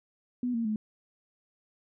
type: tone with pitch steps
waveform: sine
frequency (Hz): 246.9 / 230.4 / 214.9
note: B3 / A#3 / A3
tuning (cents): 0 / -20 / -41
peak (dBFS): -27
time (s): 0.43-0.76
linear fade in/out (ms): 2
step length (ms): 110
effects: none